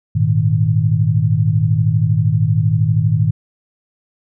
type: chord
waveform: sine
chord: Ab suspended second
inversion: none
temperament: equal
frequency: 103.83 / 116.54 / 155.56 Hz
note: Ab2 / Bb2 / Eb3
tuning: 0 / 0 / 0 cents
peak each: -16 dBFS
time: 0.15-3.31 s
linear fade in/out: 10 ms
effects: none